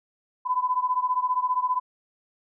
sine beating tone pair, 1000 / 1015 Hz, B5 / B5, +21 / +47 cents, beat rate 15 Hz, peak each -24 / -26 dBFS, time 0.45-1.8 s, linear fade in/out 20 ms, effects none

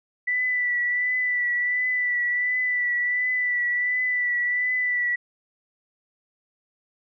sine tone with vibrato, 1974 Hz, B6, 1 cent flat, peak -21 dBFS, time 0.27-5.16 s, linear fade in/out 10 ms, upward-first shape triangle, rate 1.4 Hz, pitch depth 32 cents each way, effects none

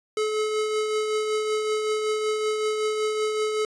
square tone with tremolo, 429.7 Hz, A4, 41 cents flat, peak -22 dBFS, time 0.17-3.65 s, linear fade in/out 2 ms, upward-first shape triangle, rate 5.3 Hz, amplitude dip 40%, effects resampled to 22050 Hz

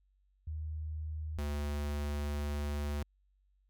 sine / square tone pair in turn, 77.78 / 73 Hz, D#2 / D2, 0 / -10 cents, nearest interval minor second, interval 110 cents, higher first, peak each -36 / -34 dBFS, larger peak second, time 0.47-1.38 / 1.38-3.03 s, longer second, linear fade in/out 5 ms, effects added 48 Hz sine -68 dBFS peak until 3.69 s

